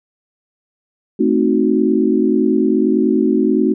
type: chord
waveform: sine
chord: A diminished seventh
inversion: none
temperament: equal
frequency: 220 / 261.6 / 311.1 / 370 Hz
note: A3 / C4 / Eb4 / Gb4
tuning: 0 / 0 / 0 / 0 cents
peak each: -17 dBFS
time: 1.19-3.74 s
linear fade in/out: 10 ms
effects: none